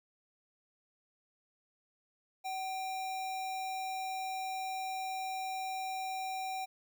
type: tone with sample-and-hold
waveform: sine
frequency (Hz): 759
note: F#5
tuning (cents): +44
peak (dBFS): -35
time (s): 2.44-6.66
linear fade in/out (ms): 20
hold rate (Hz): 3150
effects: none